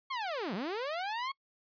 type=linear two-way sweep; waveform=sawtooth; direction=down then up; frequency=1108.7 to 167 to 1108.7 Hz; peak=-30 dBFS; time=0.1-1.32 s; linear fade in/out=10 ms; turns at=0.54 s; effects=noise-tail reverb RT60 0.1 s tail -26 dB re dry + resampled to 11025 Hz